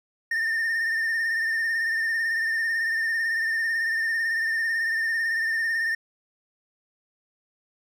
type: tone with vibrato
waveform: triangle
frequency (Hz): 1813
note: A#6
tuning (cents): -49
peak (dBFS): -21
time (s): 0.31-5.95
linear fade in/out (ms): 5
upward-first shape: triangle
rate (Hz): 18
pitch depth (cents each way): 51
effects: none